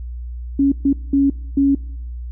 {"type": "tone bursts at uneven times", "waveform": "sine", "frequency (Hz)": 277.2, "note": "C#4", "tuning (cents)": 0, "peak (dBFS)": -11, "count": 4, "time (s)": [[0.59, 0.72], [0.85, 0.93], [1.13, 1.3], [1.57, 1.75]], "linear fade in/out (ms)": 5, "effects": ["noise-tail reverb RT60 0.6 s tail -21 dB re dry", "added 60 Hz sine -26 dBFS peak until 2.31 s"]}